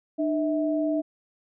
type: tone pair together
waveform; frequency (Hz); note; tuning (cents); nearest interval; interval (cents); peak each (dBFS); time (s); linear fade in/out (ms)
sine; 302.2 / 646.3; D4 / E5; +50 / -34; octave + minor second; 1316; -24 / -27; 0.18-1.02; 20
effects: none